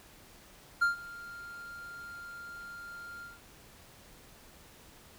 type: tone with ADSR envelope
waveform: triangle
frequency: 1396.9 Hz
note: F6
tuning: in tune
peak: -20 dBFS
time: 0.81-3.4 s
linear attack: 14 ms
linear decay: 130 ms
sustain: -21 dB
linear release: 170 ms
effects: pink hiss -56 dBFS RMS until 5.18 s